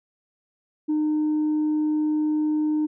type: tone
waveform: sine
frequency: 305.2 Hz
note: D#4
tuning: 33 cents flat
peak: -18 dBFS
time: 0.88-2.87 s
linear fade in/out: 20 ms
effects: tanh soft clip ceiling -18 dBFS